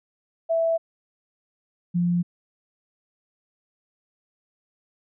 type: tone pair in turn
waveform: sine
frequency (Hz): 659.3 / 174.63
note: E5 / F3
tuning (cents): 0 / 0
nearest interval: octave + major seventh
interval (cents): 2300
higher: first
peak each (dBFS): -19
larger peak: neither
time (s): 0.49-0.78 / 1.94-2.23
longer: neither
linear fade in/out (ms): 20
effects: none